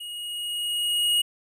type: tone with level ramp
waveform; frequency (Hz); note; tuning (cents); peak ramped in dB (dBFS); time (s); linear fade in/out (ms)
square; 2883; F#7; -46; -35 to -19; 0-1.22; 10
effects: none